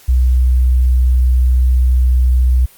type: tone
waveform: sine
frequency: 62.8 Hz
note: B1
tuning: 30 cents sharp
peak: -8 dBFS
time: 0.08-2.66 s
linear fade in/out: 10 ms
effects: white hiss -44 dBFS RMS until 2.77 s + Opus 48 kbps